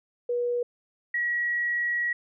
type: tone pair in turn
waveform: sine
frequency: 483.8 / 1915.7 Hz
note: B4 / A#6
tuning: -36 / +47 cents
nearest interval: 2 octaves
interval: 2383 cents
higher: second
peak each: -24 dBFS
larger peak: neither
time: 0.29-0.63 / 1.14-2.13 s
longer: second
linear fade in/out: 5 ms
effects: none